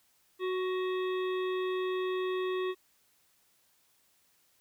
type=harmonic tone with a mistuned harmonic; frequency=370 Hz; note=F#4; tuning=in tune; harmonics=1 / 3 / 5 / 7 / 9 / 10; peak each=-30 / -40 / -44 / -47 / -49 / -50 dBFS; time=0.39-2.75 s; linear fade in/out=50 ms; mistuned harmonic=5; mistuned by=+27 cents; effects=white hiss -69 dBFS RMS until 4.6 s